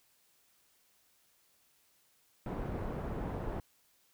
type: low-pass noise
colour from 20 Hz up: pink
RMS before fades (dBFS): -38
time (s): 2.46-3.6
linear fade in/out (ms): 2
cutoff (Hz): 870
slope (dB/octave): 12
effects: white hiss -70 dBFS RMS until 4.13 s